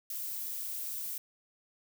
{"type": "noise", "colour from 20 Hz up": "violet", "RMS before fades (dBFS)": -38, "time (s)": [0.1, 1.18], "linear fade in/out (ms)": 2, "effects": []}